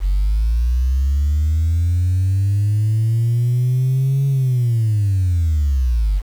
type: linear two-way sweep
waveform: sine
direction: up then down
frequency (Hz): 45 to 138.59 to 45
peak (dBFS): -12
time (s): 0-6.22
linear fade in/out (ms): 50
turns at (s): 4.27
effects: tanh soft clip ceiling -11 dBFS + 7-bit